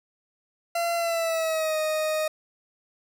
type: tone with pitch glide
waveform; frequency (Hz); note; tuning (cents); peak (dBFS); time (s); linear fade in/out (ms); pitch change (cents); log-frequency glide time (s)
40% pulse; 682 to 621.8; F5 to D#5; -41 to -1; -23; 0.75-2.28; 5; -160; 0.96-1.78
effects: none